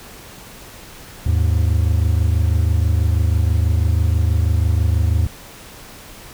triangle tone pair together, 78.1 / 104.25 Hz, D#2 / G#2, +7 / +7 cents, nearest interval perfect fourth, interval 500 cents, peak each -13 / -16 dBFS, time 1.26-5.27 s, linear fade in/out 5 ms, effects pink hiss -39 dBFS RMS until 6.33 s

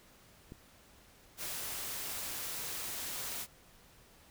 click, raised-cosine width 3 ms, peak -33 dBFS, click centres 0.521 s
white noise, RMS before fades -40 dBFS, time 1.37-3.47 s, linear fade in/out 50 ms
effects pink hiss -61 dBFS RMS until 4.3 s

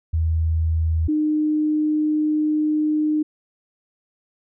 sine tone pair in turn, 80.8 / 305.1 Hz, E2 / D#4, -34 / -34 cents, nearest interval octave + major seventh, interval 2300 cents, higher second, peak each -17 dBFS, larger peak neither, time 0.13-1.08 / 1.08-3.23 s, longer second, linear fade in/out 10 ms, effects none

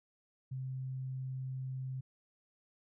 sine tone, 130.81 Hz, C3, in tune, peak -37 dBFS, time 0.51-2.01 s, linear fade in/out 10 ms, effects none

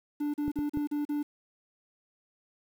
triangle tone bursts, 293.7 Hz, D4, in tune, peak -26 dBFS, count 6, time 0.2-1.23 s, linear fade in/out 10 ms, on 140 ms, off 38 ms
clicks, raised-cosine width 3 ms, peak -23 dBFS, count 3, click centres 0.48 / 0.589 / 0.773 s
effects 9-bit

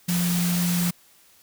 sine tone in noise, 175.1 Hz, F3, 5 cents sharp, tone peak -21 dBFS, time 0.08-0.91 s, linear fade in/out 10 ms, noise white, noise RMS -29 dBFS, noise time 0.08-0.91 s, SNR +5 dB, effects white hiss -56 dBFS RMS until 1.42 s

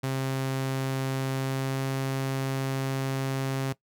sawtooth tone with pitch glide, 133.4 to 134.33 Hz, C3 to C3, +34 to +46 cents, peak -23 dBFS, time 0.03-3.73 s, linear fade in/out 10 ms, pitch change +12 cents, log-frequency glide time 1.35-1.82 s, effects noise-tail reverb RT60 0.1 s tail -18 dB re dry

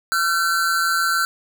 square tone pair together, 1362 / 1528.8 Hz, F6 / G6, -44 / -44 cents, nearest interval major second, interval 200 cents, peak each -21 dBFS, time 0.12-1.25 s, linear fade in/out 0 ms, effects none

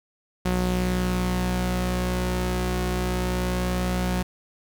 sawtooth tone pair together, 60.8 / 182.19 Hz, B1 / F#3, -26 / -26 cents, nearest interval octave + perfect fifth, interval 1900 cents, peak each -22 / -21 dBFS, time 0.45-4.23 s, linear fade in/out 10 ms, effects none

